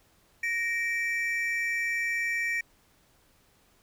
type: tone pair together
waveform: triangle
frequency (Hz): 1864.7 / 2325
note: A#6 / D7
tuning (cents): 0 / -18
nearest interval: major third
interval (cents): 382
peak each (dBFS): -28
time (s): 0.43-2.61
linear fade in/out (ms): 5
effects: pink hiss -64 dBFS RMS until 3.82 s